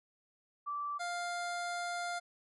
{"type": "tone pair in turn", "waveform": ["sine", "25% pulse"], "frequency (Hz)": [1164, 700.4], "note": ["D6", "F5"], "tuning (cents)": [-16, 5], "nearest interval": "major sixth", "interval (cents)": 879, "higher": "first", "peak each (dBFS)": [-35, -32], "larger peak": "second", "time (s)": [[0.66, 0.99], [0.99, 2.2]], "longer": "second", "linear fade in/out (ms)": 20, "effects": ["resampled to 24000 Hz"]}